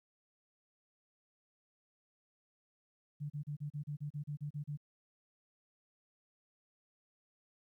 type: tone bursts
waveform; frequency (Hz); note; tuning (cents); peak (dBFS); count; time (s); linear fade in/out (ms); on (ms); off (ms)
sine; 146.83; D3; 0; -37; 12; 3.2-4.774; 20; 100; 34
effects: 13-bit